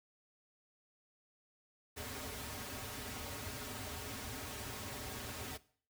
pink noise with comb filter, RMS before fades -44 dBFS, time 1.96-5.58 s, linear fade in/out 20 ms, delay 5.9 ms, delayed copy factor -1, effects noise-tail reverb RT60 0.5 s tail -19 dB re dry + high-pass 60 Hz 12 dB/octave

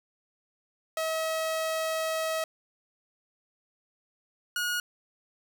sawtooth tone pair in turn, 641 / 1444.8 Hz, E5 / F#6, -49 / -42 cents, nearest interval octave + major second, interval 1407 cents, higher second, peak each -24 dBFS, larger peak neither, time 0.97-2.44 / 4.56-4.8 s, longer first, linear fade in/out 2 ms, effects none

